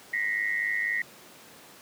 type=tone cluster; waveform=sine; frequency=1873 / 1977 / 2126 Hz; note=A#6 / B6 / C7; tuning=+8 / +1 / +27 cents; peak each=-28 / -30 / -35 dBFS; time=0.13-1.02 s; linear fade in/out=5 ms; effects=pink hiss -50 dBFS RMS until 1.81 s + high-pass 200 Hz 12 dB/octave